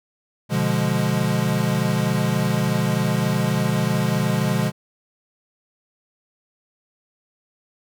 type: chord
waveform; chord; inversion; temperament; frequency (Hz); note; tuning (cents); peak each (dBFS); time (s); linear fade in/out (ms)
square; B diminished seventh; none; equal; 123.47 / 146.83 / 174.61 / 207.7; B2 / D3 / F3 / Ab3; 0 / 0 / 0 / 0; -25; 0.49-4.72; 50
effects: none